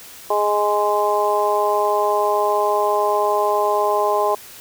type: harmonic tone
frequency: 207.7 Hz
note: G#3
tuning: in tune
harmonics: 2 / 3 / 4 / 5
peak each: -21 / -21 / -21 / -21 dBFS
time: 0.3-4.35 s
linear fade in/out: 5 ms
effects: white hiss -40 dBFS RMS until 4.6 s